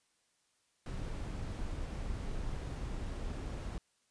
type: noise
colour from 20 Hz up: brown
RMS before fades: -39 dBFS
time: 0.86-3.78 s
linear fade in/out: 2 ms
effects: white hiss -75 dBFS RMS until 4.1 s + resampled to 22050 Hz